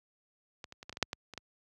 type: clicks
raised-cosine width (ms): 0.2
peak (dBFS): -25 / -30 / -29 / -25 / -26 / -23 / -8 / -18 / -28 / -23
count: 10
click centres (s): 0.642 / 0.724 / 0.829 / 0.895 / 0.927 / 0.971 / 1.027 / 1.131 / 1.337 / 1.377
effects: high-pass 60 Hz 12 dB/octave